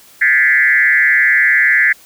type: tone with frequency modulation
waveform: sine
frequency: 1864.7 Hz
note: A#6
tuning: in tune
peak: -8 dBFS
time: 0.21-1.93 s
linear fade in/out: 10 ms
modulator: 141 Hz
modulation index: 1.8
effects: white hiss -44 dBFS RMS until 2.05 s